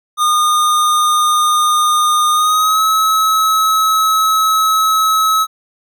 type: tone with pitch glide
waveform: square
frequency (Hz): 1221 to 1289.1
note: D#6 to E6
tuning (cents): -33 to -39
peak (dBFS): -11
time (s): 0.17-5.47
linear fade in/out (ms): 50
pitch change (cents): +94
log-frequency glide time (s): 2.31-2.83
effects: none